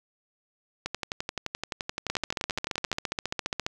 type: two click trains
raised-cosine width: 0.2 ms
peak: -11 / -13 dBFS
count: 24 / 25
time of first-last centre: 2.1-3.665 / 0.86-2.929 s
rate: 14.7 / 11.6 Hz
effects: none